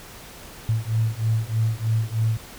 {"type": "beating tone pair", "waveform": "sine", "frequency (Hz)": [110, 113.2], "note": ["A2", "A2"], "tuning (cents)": [0, 50], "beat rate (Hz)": 3.2, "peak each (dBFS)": [-23, -23], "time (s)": [0.69, 2.37], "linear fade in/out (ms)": 0, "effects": ["pink hiss -42 dBFS RMS until 2.58 s"]}